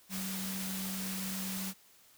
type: tone in noise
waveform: sine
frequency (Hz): 190.4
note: F#3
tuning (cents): +50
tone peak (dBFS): -38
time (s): 0.09-1.74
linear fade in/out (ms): 50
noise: white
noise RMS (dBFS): -40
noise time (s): 0.09-1.74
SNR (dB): -1
effects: white hiss -62 dBFS RMS until 2.17 s